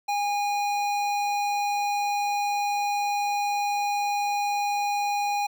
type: tone with notch filter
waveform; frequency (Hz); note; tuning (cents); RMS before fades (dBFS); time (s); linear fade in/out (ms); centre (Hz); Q
square; 818; G#5; -26; -26; 0.08-5.47; 10; 11000; 0.89
effects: none